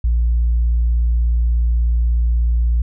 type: tone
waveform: sine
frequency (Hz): 58.27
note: A#1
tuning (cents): 0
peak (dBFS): -11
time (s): 0.04-2.82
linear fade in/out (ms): 5
effects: tanh soft clip ceiling -10 dBFS